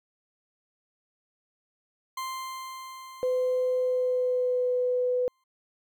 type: tone with exponential decay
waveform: 40% pulse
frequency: 1046.5 Hz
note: C6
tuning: in tune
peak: -30 dBFS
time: 2.17-5.44 s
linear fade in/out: 5 ms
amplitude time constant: 710 ms
type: tone with pitch glide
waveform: sine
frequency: 506 to 498.2 Hz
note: B4 to B4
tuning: +42 to +15 cents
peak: -23 dBFS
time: 3.23-5.28 s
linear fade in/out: 0 ms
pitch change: -27 cents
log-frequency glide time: 3.79-4.66 s
effects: none